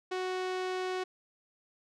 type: tone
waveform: sawtooth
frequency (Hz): 370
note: F#4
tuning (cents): 0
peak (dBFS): -28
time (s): 0.11-1.04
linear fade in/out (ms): 10
effects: low-pass 5000 Hz 12 dB/octave